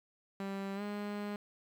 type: tone with pitch glide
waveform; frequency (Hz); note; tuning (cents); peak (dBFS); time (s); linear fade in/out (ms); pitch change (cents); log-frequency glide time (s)
sawtooth; 196 to 205.9; G3 to G#3; 0 to -15; -33; 0.4-1.36; 2; +85; 0.75-0.82
effects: low-pass 3000 Hz 12 dB/octave + 10-bit